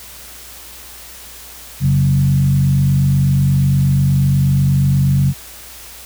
sine tone with frequency modulation, 138.59 Hz, C#3, in tune, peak -10 dBFS, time 1.8-5.34 s, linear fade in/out 50 ms, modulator 48.3 Hz, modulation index 0.76, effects added 60 Hz sine -44 dBFS peak until 6.05 s + white hiss -36 dBFS RMS until 6.05 s

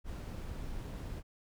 brown noise, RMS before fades -41 dBFS, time 0.04-1.23 s, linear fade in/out 50 ms, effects none

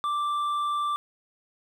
triangle tone with hard clipping, 1174.7 Hz, D6, in tune, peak -26 dBFS, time 0.04-0.96 s, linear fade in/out 0 ms, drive 8 dB, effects none

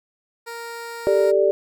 15% pulse tone, 466.2 Hz, A#4, in tune, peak -25 dBFS, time 0.46-1.32 s, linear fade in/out 20 ms
sine chord, G suspended second, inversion none, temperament just, 392 / 441 / 588 Hz, G4 / A4 / D5, 0 / +4 / +2 cents, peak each -18 / -21 / -18 dBFS, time 1.07-1.51 s, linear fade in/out 0 ms
effects none

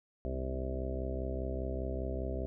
harmonic tone with a mistuned harmonic, 65 Hz, C2, 11 cents flat, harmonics 1 / 2 / 3 / 4 / 5 / 6 / 7 / 8 / 9 / 10, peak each -36 / -44 / -47 / -44 / -49 / -42 / -52 / -45 / -47 / -44 dBFS, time 0.25-2.46 s, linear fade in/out 0 ms, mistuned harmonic 3, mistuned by +44 cents, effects none

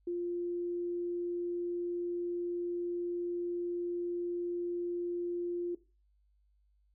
sine tone, 349.2 Hz, F4, in tune, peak -32 dBFS, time 0.07-5.75 s, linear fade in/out 5 ms, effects noise-tail reverb RT60 0.3 s tail -17 dB re dry + added 50 Hz sine -67 dBFS peak until 6.94 s

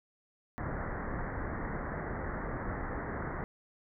pink low-pass noise, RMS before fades -37 dBFS, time 0.58-3.44 s, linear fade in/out 0 ms, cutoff 2000 Hz, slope 96 dB/octave, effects none

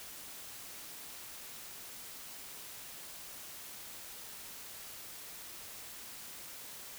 silence, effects white hiss -48 dBFS RMS until 6.98 s

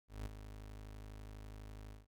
30% pulse tone with ADSR envelope, 52.1 Hz, G#1, 6 cents sharp, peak -37 dBFS, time 0.08-2.07 s, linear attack 180 ms, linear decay 15 ms, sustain -9 dB, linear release 170 ms, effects none

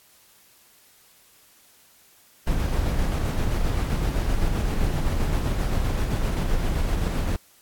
brown noise with tremolo, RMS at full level -22 dBFS, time 2.47-7.36 s, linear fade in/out 2 ms, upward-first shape square, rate 7.7 Hz, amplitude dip 25%, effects white hiss -56 dBFS RMS until 7.61 s + AAC 64 kbps

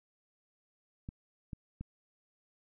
clicks, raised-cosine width 5 ms, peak -28 dBFS, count 3, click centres 1.089 / 1.532 / 1.81 s, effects none

